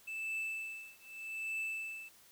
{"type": "tone with tremolo", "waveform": "triangle", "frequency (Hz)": 2637, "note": "E7", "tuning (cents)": 0, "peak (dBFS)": -33, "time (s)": [0.07, 2.09], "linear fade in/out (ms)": 10, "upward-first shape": "triangle", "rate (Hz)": 0.82, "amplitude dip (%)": 100, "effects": ["white hiss -62 dBFS RMS until 2.31 s"]}